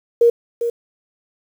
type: tone with echo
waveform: sine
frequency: 470 Hz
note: A#4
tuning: 14 cents sharp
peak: -8 dBFS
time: 0.21-0.3 s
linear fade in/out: 5 ms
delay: 400 ms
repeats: 1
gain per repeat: -9 dB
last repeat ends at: 0.7 s
effects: 7-bit